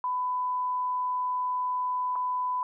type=tone with dropouts; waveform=sine; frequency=1000 Hz; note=B5; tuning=21 cents sharp; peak=-26 dBFS; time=0.04-2.63 s; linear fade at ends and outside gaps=1 ms; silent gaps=2.156-2.16 s; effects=none